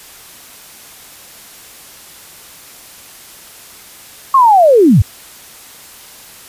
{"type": "linear sweep", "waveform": "sine", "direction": "down", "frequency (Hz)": [1108.7, 73.42], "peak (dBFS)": -4, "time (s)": [4.34, 5.02], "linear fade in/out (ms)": 5, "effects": ["white hiss -37 dBFS RMS until 6.48 s", "resampled to 32000 Hz"]}